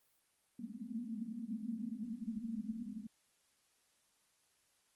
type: band-pass noise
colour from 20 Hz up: pink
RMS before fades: -43 dBFS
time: 0.59-3.07 s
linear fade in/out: 5 ms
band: 210 to 240 Hz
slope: 96 dB/octave
effects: white hiss -75 dBFS RMS until 4.95 s + Opus 32 kbps